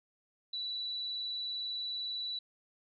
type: tone with vibrato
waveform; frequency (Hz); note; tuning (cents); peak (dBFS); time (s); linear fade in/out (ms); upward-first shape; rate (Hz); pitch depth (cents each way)
sine; 3951; B7; 0; -35; 0.53-2.39; 5; triangle; 20; 20
effects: none